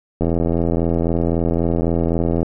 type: click train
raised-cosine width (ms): 2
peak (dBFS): -6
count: 187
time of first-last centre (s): 0.21-2.43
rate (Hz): 83.8
effects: none